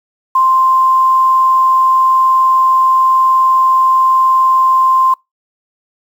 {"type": "tone with quantisation", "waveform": "sine", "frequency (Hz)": 1046.5, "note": "C6", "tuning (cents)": 0, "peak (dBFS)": -7, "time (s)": [0.35, 5.14], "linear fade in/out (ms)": 5, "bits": 6, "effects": ["noise-tail reverb RT60 0.2 s tail -26 dB re dry"]}